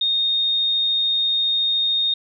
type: tone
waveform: sine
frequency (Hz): 3693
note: A#7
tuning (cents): -17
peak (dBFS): -17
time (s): 0.01-2.14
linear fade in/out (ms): 5
effects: none